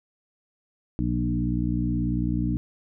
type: harmonic tone with a mistuned harmonic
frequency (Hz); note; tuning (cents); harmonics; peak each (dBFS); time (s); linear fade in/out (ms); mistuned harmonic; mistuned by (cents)
60; B1; -49; 1 / 2 / 3 / 4 / 5; -29 / -29 / -29 / -29 / -29; 0.99-2.57; 0; 2; +22
effects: none